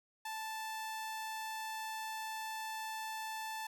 sawtooth tone, 879 Hz, A5, 2 cents flat, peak -36 dBFS, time 0.25-3.67 s, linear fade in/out 5 ms, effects none

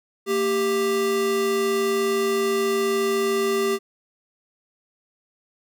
square tone pair together, 228.5 / 393.9 Hz, A#3 / G4, -34 / +8 cents, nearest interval major sixth, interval 942 cents, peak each -30 / -21 dBFS, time 0.26-3.79 s, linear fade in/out 50 ms, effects none

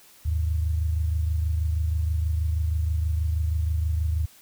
sine tone pair together, 77.7 / 103.97 Hz, D#2 / G#2, -2 / +2 cents, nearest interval perfect fourth, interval 504 cents, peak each -22 / -31 dBFS, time 0.25-4.26 s, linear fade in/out 10 ms, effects white hiss -53 dBFS RMS until 4.41 s

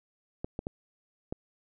clicks, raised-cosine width 2 ms, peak -20 dBFS, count 4, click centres 0.445 / 0.591 / 0.669 / 1.325 s, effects none

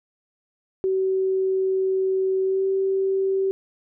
sine tone with pitch glide, 380 to 385.5 Hz, F#4 to G4, +46 to -29 cents, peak -19 dBFS, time 0.84-3.51 s, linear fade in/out 0 ms, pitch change +25 cents, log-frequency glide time 2.43-2.65 s, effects none

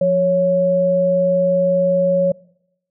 sine tone pair together, 176.3 / 554.4 Hz, F3 / C#5, +17 / 0 cents, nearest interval octave + minor sixth, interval 1983 cents, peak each -21 / -13 dBFS, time 0.01-2.32 s, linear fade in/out 5 ms, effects noise-tail reverb RT60 0.8 s tail -23 dB re dry

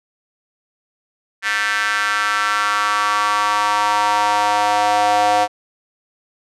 square tone with high-pass filter sweep, 103.83 Hz, G#2, in tune, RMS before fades -17 dBFS, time 1.42-5.48 s, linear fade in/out 50 ms, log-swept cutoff 1700 to 680 Hz, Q 3.9, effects low-pass 8000 Hz 12 dB/octave

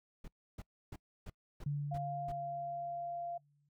brown noise bursts, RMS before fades -46 dBFS, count 7, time 0.24-2.32 s, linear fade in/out 5 ms, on 40 ms, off 300 ms
sine tone with exponential decay, 144.5 Hz, D3, 28 cents flat, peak -32 dBFS, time 1.66-3.69 s, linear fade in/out 5 ms, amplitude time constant 440 ms
sine tone with pitch glide, 698.5 to 691.7 Hz, F5 to F5, 0 to -17 cents, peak -38 dBFS, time 1.91-3.38 s, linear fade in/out 10 ms, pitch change -17 cents, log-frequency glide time 2.3-2.38 s
effects noise-tail reverb RT60 0.1 s tail -24 dB re dry

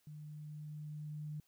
sine tone with level ramp, 150.8 Hz, D3, 46 cents sharp, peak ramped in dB -47 to -40 dBFS, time 0.07-1.4 s, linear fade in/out 2 ms, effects white hiss -75 dBFS RMS until 1.47 s

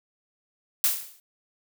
blue noise with exponential decay, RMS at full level -19 dBFS, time 0.84-1.2 s, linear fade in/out 1 ms, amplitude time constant 77 ms, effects none

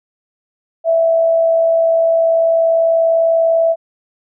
sine tone with amplitude modulation, 659.3 Hz, E5, in tune, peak -8 dBFS, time 0.84-3.76 s, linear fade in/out 50 ms, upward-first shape sine, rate 60.2 Hz, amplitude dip 35%, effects none

